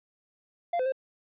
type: tone with pitch steps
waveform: triangle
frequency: 693 / 512 / 529 Hz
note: F5 / C5 / C5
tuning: -14 / -38 / +19 cents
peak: -23 dBFS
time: 0.73-0.922 s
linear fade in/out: 5 ms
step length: 64 ms
effects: resampled to 8000 Hz